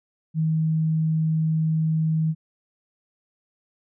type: tone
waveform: sine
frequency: 158.8 Hz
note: D#3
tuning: 36 cents sharp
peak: -19 dBFS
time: 0.34-2.35 s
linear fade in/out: 50 ms
effects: none